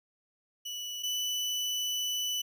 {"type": "tone pair in turn", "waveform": "30% pulse", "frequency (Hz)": [2954, 2981], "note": ["F#7", "F#7"], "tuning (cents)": [-3, 12], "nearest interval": "unison", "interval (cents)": 15, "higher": "second", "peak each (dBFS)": [-33, -27], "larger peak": "second", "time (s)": [[0.65, 1.03], [1.03, 2.42]], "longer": "second", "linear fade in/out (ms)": 10, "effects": []}